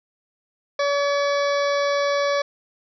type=harmonic tone; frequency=569 Hz; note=C#5; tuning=45 cents sharp; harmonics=1 / 2 / 3 / 4 / 6 / 7 / 8 / 9 / 10; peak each=-20 / -26 / -30 / -32 / -36 / -37 / -38 / -39 / -40 dBFS; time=0.79-2.42 s; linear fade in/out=5 ms; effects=none